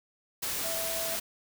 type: tone in noise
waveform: sine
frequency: 659.3 Hz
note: E5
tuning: in tune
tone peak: -36 dBFS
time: 0.64-1.16 s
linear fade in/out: 10 ms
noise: white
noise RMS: -33 dBFS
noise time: 0.42-1.2 s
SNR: -6 dB
effects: none